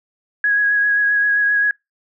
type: tone with vibrato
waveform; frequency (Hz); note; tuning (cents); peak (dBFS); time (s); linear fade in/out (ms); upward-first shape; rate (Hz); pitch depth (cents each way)
sine; 1661.2; G#6; 0; -13; 0.44-1.71; 2; sine; 7.6; 18
effects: noise-tail reverb RT60 0.2 s tail -26 dB re dry

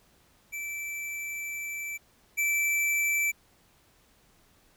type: tone pair in turn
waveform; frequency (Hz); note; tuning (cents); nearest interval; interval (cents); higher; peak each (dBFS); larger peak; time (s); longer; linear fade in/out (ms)
square; 2326 / 2326; D7 / D7; -17 / -17; unison; 0; neither; -34 / -25; second; 0.52-1.98 / 2.37-3.32; first; 20
effects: pink hiss -63 dBFS RMS until 4.76 s

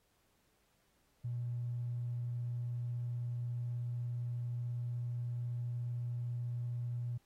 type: tone with tanh clipping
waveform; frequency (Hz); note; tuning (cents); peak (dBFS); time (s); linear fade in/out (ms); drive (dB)
triangle; 120.5; B2; -42; -35; 1.24-7.18; 10; 2
effects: pink hiss -75 dBFS RMS until 7.25 s + AAC 48 kbps

